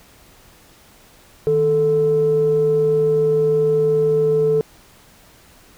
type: tone pair together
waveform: sine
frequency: 155.56 / 439.5 Hz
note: D#3 / A4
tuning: 0 / -2 cents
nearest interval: octave + tritone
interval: 1798 cents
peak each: -22 / -13 dBFS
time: 1.47-4.61 s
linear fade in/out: 0 ms
effects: tanh soft clip ceiling -8 dBFS + pink hiss -49 dBFS RMS until 5.77 s